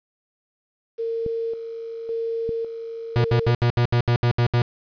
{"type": "tone with tremolo", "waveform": "sine", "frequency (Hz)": 457.2, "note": "A#4", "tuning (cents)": -34, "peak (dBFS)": -23, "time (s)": [0.98, 3.52], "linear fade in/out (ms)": 20, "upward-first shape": "square", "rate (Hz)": 0.9, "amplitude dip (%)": 55}
{"type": "clicks", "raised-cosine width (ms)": 3, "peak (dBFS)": -18, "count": 2, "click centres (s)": [1.263, 2.492]}
{"type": "tone bursts", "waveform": "45% pulse", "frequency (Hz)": 120, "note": "B2", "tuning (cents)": -49, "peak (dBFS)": -16, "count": 10, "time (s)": [3.16, 4.619], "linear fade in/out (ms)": 0, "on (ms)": 82, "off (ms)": 71}
{"effects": ["resampled to 11025 Hz", "9-bit"]}